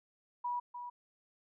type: tone with echo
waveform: sine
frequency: 972 Hz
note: B5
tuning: 28 cents flat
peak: -33 dBFS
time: 0.44-0.6 s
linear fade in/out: 10 ms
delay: 300 ms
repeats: 1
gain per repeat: -8 dB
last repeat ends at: 0.9 s
effects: none